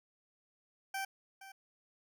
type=tone with echo; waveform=20% pulse; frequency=778 Hz; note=G5; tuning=13 cents flat; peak=-31 dBFS; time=0.94-1.05 s; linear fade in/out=5 ms; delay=470 ms; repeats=1; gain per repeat=-14 dB; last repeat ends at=1.52 s; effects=none